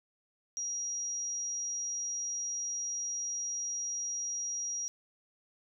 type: tone with amplitude modulation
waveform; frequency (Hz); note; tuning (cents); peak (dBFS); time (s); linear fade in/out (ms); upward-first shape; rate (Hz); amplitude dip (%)
sine; 5720; F8; +41; -32; 0.57-4.88; 0; sine; 223; 25
effects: none